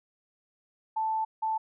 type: tone pair in turn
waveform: sine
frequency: 880 / 880 Hz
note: A5 / A5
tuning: 0 / 0 cents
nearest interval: unison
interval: 0 cents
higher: neither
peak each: -26 dBFS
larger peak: neither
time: 0.96-1.25 / 1.42-1.58 s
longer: first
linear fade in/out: 10 ms
effects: none